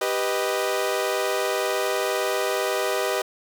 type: chord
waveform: sawtooth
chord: G augmented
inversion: none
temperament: equal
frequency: 392 / 493.9 / 622.3 Hz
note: G4 / B4 / D#5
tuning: 0 / 0 / 0 cents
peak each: -23 dBFS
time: 0.01-3.22 s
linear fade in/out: 5 ms
effects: none